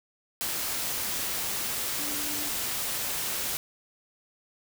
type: tone in noise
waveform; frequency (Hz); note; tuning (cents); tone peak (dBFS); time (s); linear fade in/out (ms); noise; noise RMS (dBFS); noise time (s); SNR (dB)
sine; 293.7; D4; 0; -40; 1.99-2.49; 0; white; -31; 0.41-3.57; -12
effects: none